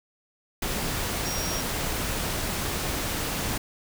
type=tone in noise; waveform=sine; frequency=5620 Hz; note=F8; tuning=10 cents sharp; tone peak=-33 dBFS; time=1.25-1.61 s; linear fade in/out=5 ms; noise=pink; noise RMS=-29 dBFS; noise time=0.62-3.58 s; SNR=-7 dB; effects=none